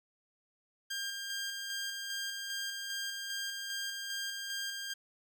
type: tone with tremolo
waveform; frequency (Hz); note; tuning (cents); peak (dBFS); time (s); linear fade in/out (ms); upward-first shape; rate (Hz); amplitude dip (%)
15% pulse; 1601; G6; +36; -29; 0.9-4.94; 10; square; 2.5; 30
effects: none